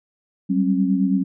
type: tone cluster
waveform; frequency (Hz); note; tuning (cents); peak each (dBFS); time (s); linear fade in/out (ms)
sine; 190.2 / 199.4 / 270.1; F#3 / G3 / C#4; +48 / +30 / -45; -19 / -24 / -20; 0.49-1.24; 20
effects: none